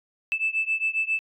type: beating tone pair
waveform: sine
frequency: 2629 / 2636.4 Hz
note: E7 / E7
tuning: -5 / 0 cents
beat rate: 7.4 Hz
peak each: -25 / -26 dBFS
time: 0.32-1.19 s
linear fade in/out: 0 ms
effects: tanh soft clip ceiling -15 dBFS